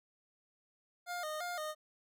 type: tone with vibrato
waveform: 25% pulse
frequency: 659.3 Hz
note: E5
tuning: in tune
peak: -34 dBFS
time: 1.06-1.75 s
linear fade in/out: 50 ms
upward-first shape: square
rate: 2.9 Hz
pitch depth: 120 cents each way
effects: none